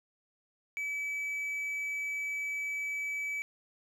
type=tone; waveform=triangle; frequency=2294 Hz; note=D7; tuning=41 cents flat; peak=-31 dBFS; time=0.77-3.42 s; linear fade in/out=0 ms; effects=none